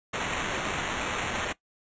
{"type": "noise with sample-and-hold", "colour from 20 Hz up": "violet", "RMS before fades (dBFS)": -31, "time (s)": [0.13, 1.53], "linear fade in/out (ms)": 10, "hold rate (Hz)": 4900, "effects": ["noise-tail reverb RT60 0.1 s tail -18 dB re dry", "resampled to 16000 Hz"]}